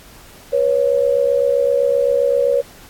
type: tone pair together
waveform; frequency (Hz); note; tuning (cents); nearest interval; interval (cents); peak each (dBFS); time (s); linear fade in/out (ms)
sine; 486.7 / 554.4; B4 / C#5; -25 / 0; major second; 225; -16 / -15; 0.52-2.62; 20
effects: pink hiss -43 dBFS RMS until 2.89 s + AAC 64 kbps